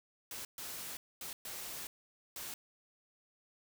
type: noise bursts at uneven times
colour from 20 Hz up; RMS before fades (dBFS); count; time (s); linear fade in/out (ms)
white; -44; 5; 0.31-0.45 / 0.58-0.97 / 1.21-1.33 / 1.45-1.87 / 2.36-2.54; 2
effects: none